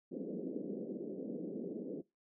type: band-pass noise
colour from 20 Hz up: pink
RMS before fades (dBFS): -42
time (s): 0.11-2.02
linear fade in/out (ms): 20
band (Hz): 190 to 500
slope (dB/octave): 48
effects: noise-tail reverb RT60 0.2 s tail -20 dB re dry